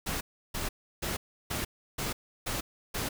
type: noise bursts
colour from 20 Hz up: pink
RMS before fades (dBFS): -33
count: 7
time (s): 0.06-3.09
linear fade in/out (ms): 10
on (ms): 150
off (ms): 330
effects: none